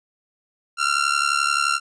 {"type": "tone with amplitude modulation", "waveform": "sawtooth", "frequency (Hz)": 1372, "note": "F6", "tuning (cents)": -31, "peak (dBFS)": -11, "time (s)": [0.77, 1.8], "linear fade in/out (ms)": 50, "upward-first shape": "sine", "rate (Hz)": 71.5, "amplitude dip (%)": 85, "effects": ["resampled to 22050 Hz"]}